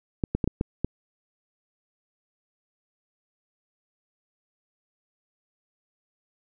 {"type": "clicks", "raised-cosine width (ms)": 3, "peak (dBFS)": -11, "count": 6, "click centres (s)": [0.238, 0.35, 0.442, 0.476, 0.611, 0.846], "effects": []}